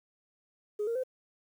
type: tone with pitch steps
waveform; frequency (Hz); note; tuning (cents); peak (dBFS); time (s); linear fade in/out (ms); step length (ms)
sine; 417.8 / 463.6 / 514.4; G#4 / A#4 / C5; +10 / -10 / -30; -28; 0.79-1.036; 10; 82
effects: tanh soft clip ceiling -25 dBFS + 10-bit